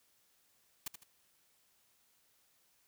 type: noise with echo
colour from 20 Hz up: white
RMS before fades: -39 dBFS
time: 0.86-0.88 s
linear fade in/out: 5 ms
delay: 78 ms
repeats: 2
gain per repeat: -9 dB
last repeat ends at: 1.036 s
effects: white hiss -72 dBFS RMS until 2.87 s